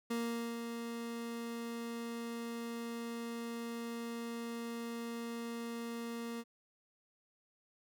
30% pulse tone with ADSR envelope, 233.1 Hz, A#3, in tune, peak -31 dBFS, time 0.1-6.44 s, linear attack 10 ms, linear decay 460 ms, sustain -6 dB, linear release 45 ms, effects none

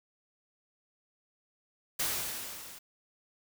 white noise with level ramp, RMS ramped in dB -30 to -49 dBFS, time 1.99-2.79 s, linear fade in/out 10 ms, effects none

